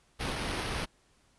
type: noise with sample-and-hold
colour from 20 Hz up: pink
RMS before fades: -34 dBFS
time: 0.19-0.86 s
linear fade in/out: 20 ms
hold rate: 7350 Hz
effects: pink hiss -67 dBFS RMS until 1.38 s + resampled to 24000 Hz